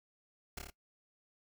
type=noise with echo; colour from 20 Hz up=pink; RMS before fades=-41 dBFS; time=0.57-0.59 s; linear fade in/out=5 ms; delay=28 ms; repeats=4; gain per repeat=-2 dB; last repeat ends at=0.702 s; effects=noise-tail reverb RT60 0.1 s tail -19 dB re dry